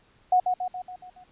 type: tone with echo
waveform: sine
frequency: 731 Hz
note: F#5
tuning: 21 cents flat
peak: -16 dBFS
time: 0.32-0.4 s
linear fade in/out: 5 ms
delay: 140 ms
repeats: 6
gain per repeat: -5 dB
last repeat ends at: 1.24 s
effects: pink hiss -61 dBFS RMS until 1.31 s + resampled to 8000 Hz